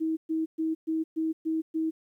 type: tone bursts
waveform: sine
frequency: 320 Hz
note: D#4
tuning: 49 cents sharp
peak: -25 dBFS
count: 7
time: 0-1.91 s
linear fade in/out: 20 ms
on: 170 ms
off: 120 ms
effects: 11-bit